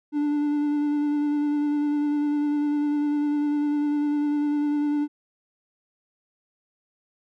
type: tone with vibrato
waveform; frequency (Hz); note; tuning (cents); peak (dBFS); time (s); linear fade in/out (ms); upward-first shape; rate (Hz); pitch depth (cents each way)
triangle; 293.7; D4; 0; -19; 0.12-5.08; 50; sine; 10; 18
effects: none